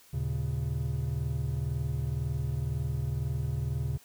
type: tone cluster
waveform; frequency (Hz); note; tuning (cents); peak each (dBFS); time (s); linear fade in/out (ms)
triangle; 76.1 / 115.8 / 137.8; D#2 / A#2 / C#3; -38 / -11 / -10; -32 / -32 / -30; 0.13-3.98; 10
effects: white hiss -58 dBFS RMS until 4.04 s